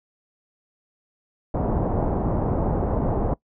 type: low-pass noise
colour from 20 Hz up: pink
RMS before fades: -23 dBFS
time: 1.54-3.34 s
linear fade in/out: 5 ms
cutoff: 860 Hz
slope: 24 dB/octave
effects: noise-tail reverb RT60 0.1 s tail -22 dB re dry